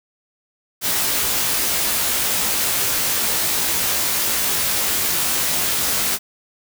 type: noise with comb filter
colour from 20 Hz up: white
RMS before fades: -20 dBFS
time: 0.81-6.19 s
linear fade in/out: 50 ms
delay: 18 ms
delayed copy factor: +0.75
effects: none